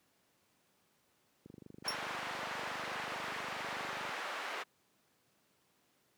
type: click train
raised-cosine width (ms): 3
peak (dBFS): -36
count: 66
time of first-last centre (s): 1.46-4.092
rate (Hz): 24.7
type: band-pass noise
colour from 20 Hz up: white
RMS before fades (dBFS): -41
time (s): 1.84-4.64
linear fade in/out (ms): 20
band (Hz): 530 to 1800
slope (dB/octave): 12
type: tone with exponential decay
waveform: 40% pulse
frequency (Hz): 5500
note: F8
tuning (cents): -27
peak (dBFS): -28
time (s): 1.88-1.98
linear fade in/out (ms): 1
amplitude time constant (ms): 21
effects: pink hiss -73 dBFS RMS until 6.17 s + high-pass 150 Hz 12 dB/octave